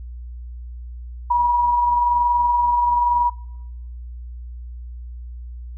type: tone with amplitude modulation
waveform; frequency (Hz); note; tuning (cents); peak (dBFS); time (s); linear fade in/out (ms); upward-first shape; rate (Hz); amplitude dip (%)
sine; 964; B5; -42; -13; 1.3-3.3; 10; sine; 21; 30
effects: noise-tail reverb RT60 0.9 s tail -21 dB re dry + added 60 Hz sine -31 dBFS peak until 5.77 s

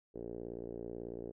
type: tone with low-pass filter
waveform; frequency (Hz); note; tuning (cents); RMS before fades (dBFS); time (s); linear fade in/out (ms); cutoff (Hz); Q
5% pulse; 58.2; A#1; -2; -44; 0.14-1.32; 20; 420; 3.4
effects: none

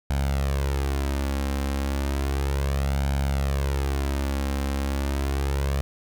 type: tone with flanger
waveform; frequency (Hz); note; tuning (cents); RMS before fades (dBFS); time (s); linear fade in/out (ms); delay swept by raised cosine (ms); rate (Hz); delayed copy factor
sawtooth; 69; C#2; -7; -25; 0.1-5.81; 0; 1.3 to 3.8; 0.33; +0.6
effects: none

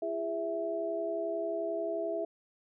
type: tone cluster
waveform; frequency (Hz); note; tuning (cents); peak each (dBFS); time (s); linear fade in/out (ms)
sine; 337.4 / 408.7 / 659; E4 / G#4 / E5; +40 / -28 / -1; -38 / -37 / -33; 0.02-2.25; 5
effects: none

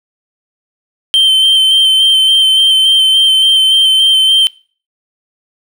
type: tone with vibrato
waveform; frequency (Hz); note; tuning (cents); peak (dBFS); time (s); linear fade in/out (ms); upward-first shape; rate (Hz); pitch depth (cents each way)
triangle; 3114; G7; -12; -4; 1.14-4.47; 0; square; 3.5; 16
effects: noise-tail reverb RT60 0.4 s tail -23 dB re dry

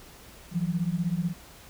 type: beating tone pair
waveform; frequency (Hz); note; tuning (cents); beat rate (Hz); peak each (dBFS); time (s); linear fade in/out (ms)
sine; 164.81 / 180.81; E3 / F#3; 0 / -40; 16; -28; 0.51-1.34; 50
effects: added 60 Hz sine -56 dBFS peak until 1.69 s + pink hiss -50 dBFS RMS until 1.69 s

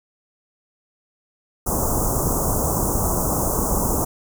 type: band-stop noise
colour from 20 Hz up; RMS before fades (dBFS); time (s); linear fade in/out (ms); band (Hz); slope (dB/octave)
pink; -21; 1.66-4.05; 10; 1200 to 6300; 48
effects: none

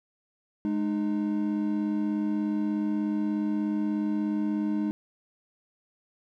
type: tone pair together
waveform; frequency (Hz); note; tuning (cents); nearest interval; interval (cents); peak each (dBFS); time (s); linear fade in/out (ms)
triangle; 209.3 / 306; G#3 / D#4; +14 / -29; perfect fifth; 657; -26; 0.65-4.91; 0
effects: none

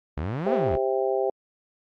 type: exponential two-way sweep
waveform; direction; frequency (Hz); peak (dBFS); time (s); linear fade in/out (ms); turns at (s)
sawtooth; up then down; 67 to 260.4 to 67; -23; 0.17-0.76; 5; 0.54
type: harmonic tone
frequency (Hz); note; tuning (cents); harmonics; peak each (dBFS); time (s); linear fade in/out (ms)
131.8; C3; +13; 3 / 4 / 5 / 6; -25 / -27 / -29 / -31; 0.46-1.3; 5
effects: low-pass 2000 Hz 12 dB/octave + AAC 48 kbps

